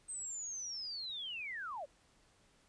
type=linear sweep; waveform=sine; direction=down; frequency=8372 to 509 Hz; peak=-40 dBFS; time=0.08-1.86 s; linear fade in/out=20 ms; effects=pink hiss -69 dBFS RMS until 2.68 s + resampled to 22050 Hz